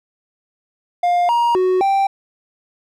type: tone with pitch steps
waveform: triangle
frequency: 705 / 945 / 370 / 784 Hz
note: F5 / A#5 / F#4 / G5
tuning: +16 / +23 / 0 / 0 cents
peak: -11 dBFS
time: 1.03-2.07 s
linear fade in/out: 5 ms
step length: 260 ms
effects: none